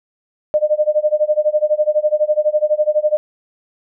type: tone with tremolo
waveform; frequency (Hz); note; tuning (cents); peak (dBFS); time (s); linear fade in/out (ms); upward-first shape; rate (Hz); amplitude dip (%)
sine; 606; D#5; -46; -9; 0.54-3.17; 0; sine; 12; 95
effects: none